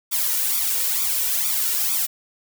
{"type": "noise with flanger", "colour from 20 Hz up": "blue", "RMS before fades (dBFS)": -22, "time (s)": [0.11, 2.07], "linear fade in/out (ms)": 20, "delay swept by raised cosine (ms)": [0.85, 2.15], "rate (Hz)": 2.2, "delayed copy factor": 0.9, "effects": []}